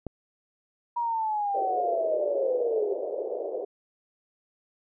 click, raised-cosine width 2 ms, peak -20 dBFS, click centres 0.067 s
sine linear sweep, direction down, 960 to 390.9 Hz, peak -25 dBFS, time 0.96-2.94 s, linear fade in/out 10 ms
pink band-pass noise, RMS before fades -32 dBFS, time 1.54-3.65 s, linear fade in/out 10 ms, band 400 to 620 Hz, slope 48 dB/octave
effects none

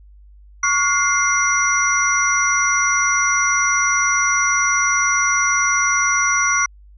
sine tone cluster, 1117 / 1426 / 2095 / 5840 Hz, C#6 / F6 / C7 / F#8, +13 / +36 / +2 / -24 cents, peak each -20 dBFS, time 0.63-6.66 s, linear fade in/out 5 ms, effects added 50 Hz sine -42 dBFS peak until 6.97 s

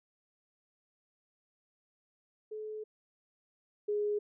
sine tone pair in turn, 430 / 415.8 Hz, A4 / G#4, -40 / +2 cents, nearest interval minor second, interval 58 cents, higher first, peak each -38 / -29 dBFS, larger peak second, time 2.51-2.84 / 3.88-4.19 s, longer first, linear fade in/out 10 ms, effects none

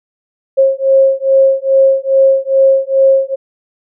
sine beating tone pair, 537 / 539.4 Hz, C5 / C#5, +45 / -47 cents, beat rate 2.4 Hz, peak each -10 dBFS, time 0.57-3.36 s, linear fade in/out 20 ms, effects none

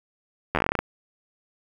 slowing click train, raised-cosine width 0.5 ms, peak -7 dBFS, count 12, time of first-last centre 0.55-0.79 s, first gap 11 ms, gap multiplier 1.13, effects 7-bit

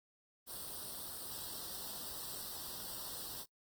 white noise with comb filter, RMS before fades -45 dBFS, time 0.46-3.46 s, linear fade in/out 50 ms, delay 0.22 ms, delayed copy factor +0.9, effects noise-tail reverb RT60 0.1 s tail -21 dB re dry + Opus 24 kbps

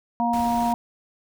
harmonic tone, 236 Hz, A#3, 22 cents sharp, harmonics 1 / 3 / 4, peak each -24 / -24 / -24 dBFS, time 0.2-0.74 s, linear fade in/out 0 ms
pink noise, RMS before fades -37 dBFS, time 0.33-0.73 s, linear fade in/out 5 ms
effects none

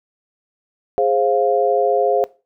sine chord, F minor, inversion first, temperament equal with one note detuned, 415.3 / 529 / 698.5 Hz, Ab4 / C5 / F5, 0 / +19 / 0 cents, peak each -18 dBFS, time 0.98-2.24 s, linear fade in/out 0 ms, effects noise-tail reverb RT60 0.3 s tail -20 dB re dry

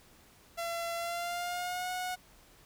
sawtooth tone with pitch glide, 678 to 730.9 Hz, E5 to F#5, +49 to -21 cents, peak -30 dBFS, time 0.57-2.16 s, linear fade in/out 20 ms, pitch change +130 cents, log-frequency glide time 0.96-1.91 s, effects pink hiss -60 dBFS RMS until 2.65 s

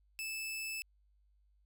sawtooth tone, 2625 Hz, E7, 8 cents flat, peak -35 dBFS, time 0.19-0.82 s, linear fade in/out 0 ms, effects added 50 Hz sine -67 dBFS peak until 1.65 s

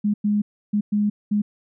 sine tone bursts at uneven times, 207.7 Hz, G#3, in tune, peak -17 dBFS, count 5, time 0.04-0.14 / 0.24-0.42 / 0.73-0.81 / 0.92-1.1 / 1.31-1.42 s, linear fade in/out 10 ms, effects none

